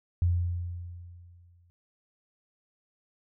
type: tone with exponential decay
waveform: sine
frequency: 87.31 Hz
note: F2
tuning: in tune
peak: -20 dBFS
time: 0.22-1.7 s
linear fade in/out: 0 ms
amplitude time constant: 320 ms
effects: none